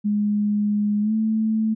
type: tone with pitch glide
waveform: sine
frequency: 207.7 to 219.4 Hz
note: G#3 to A3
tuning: 0 to -5 cents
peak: -18 dBFS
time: 0.04-1.75 s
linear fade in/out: 20 ms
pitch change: +95 cents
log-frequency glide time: 1.01-1.13 s
effects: none